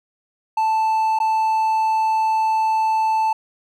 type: tone with dropouts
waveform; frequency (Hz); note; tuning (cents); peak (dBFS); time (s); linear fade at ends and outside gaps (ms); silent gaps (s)
triangle; 880; A5; 0; -14; 0.57-3.33; 5; 1.189-1.2
effects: none